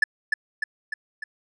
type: tone with echo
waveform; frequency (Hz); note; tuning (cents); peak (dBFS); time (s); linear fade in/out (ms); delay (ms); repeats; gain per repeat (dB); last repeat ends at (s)
triangle; 1738; A6; -22; -12; 0.02-0.04; 5; 300; 4; -4; 1.24
effects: resampled to 22050 Hz